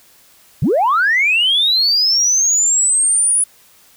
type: linear sweep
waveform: sine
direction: up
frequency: 98 to 9956 Hz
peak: -10 dBFS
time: 0.62-3.44 s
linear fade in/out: 5 ms
effects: tanh soft clip ceiling -7 dBFS + white hiss -49 dBFS RMS until 3.96 s